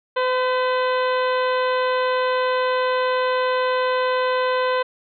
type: harmonic tone with a mistuned harmonic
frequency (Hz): 509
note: C5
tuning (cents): -48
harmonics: 1 / 2 / 3 / 4 / 5 / 6 / 7 / 8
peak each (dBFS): -20 / -23 / -28 / -33 / -35 / -36 / -38 / -39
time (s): 0.16-4.83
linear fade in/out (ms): 10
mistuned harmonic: 4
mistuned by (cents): -37
effects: none